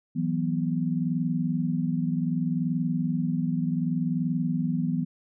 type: chord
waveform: sine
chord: E suspended second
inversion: none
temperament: equal with one note detuned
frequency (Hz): 164.34 / 185 / 246.9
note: E3 / F#3 / B3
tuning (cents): -5 / 0 / 0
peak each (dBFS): -27 / -30 / -28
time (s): 0.15-5.05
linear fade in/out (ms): 20
effects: none